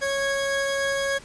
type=tone pair together; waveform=40% pulse; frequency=551.8 / 1652 Hz; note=C#5 / G#6; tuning=-8 / -10 cents; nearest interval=octave + perfect fifth; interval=1898 cents; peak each=-24 / -26 dBFS; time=0.01-1.19 s; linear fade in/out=20 ms; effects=pink hiss -46 dBFS RMS until 1.24 s + resampled to 22050 Hz